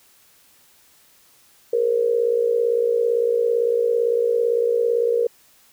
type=tone with amplitude modulation; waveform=sine; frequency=469.9 Hz; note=A#4; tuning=14 cents sharp; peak=-13 dBFS; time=1.73-5.27 s; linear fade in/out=5 ms; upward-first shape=sine; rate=57.8 Hz; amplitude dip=75%; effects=white hiss -55 dBFS RMS until 5.72 s